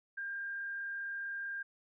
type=tone with frequency modulation; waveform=sine; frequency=1600 Hz; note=G6; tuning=35 cents sharp; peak=-37 dBFS; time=0.17-1.63 s; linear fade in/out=10 ms; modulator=35.4 Hz; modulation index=0.45; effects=none